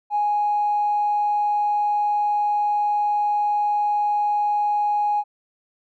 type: tone with tanh clipping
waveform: triangle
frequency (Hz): 830.6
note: G#5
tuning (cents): 0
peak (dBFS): -18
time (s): 0.1-5.24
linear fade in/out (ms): 50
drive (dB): 4
effects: none